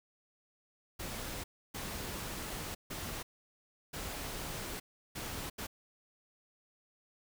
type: noise bursts at uneven times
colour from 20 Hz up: pink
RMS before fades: -41 dBFS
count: 6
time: 0.99-1.44 / 1.74-2.75 / 2.9-3.23 / 3.93-4.8 / 5.15-5.5 / 5.58-5.67 s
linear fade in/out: 10 ms
effects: none